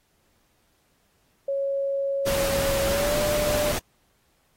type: tone with pitch glide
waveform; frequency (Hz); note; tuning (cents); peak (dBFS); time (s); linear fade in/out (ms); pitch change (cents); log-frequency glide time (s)
sine; 552 to 595; C#5 to D5; -7 to +22; -23; 1.48-3.72; 5; +129; 2.88-3.16
type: noise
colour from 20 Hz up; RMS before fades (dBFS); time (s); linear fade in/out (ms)
pink; -28; 2.26-3.79; 10
effects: pink hiss -67 dBFS RMS until 4.56 s + AAC 48 kbps